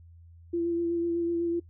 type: tone with vibrato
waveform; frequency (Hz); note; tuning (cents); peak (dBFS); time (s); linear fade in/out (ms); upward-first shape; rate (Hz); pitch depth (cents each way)
sine; 340; F4; -46; -25; 0.53-1.6; 10; sine; 8; 18
effects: noise-tail reverb RT60 0.1 s tail -21 dB re dry + added 84 Hz sine -49 dBFS peak until 1.69 s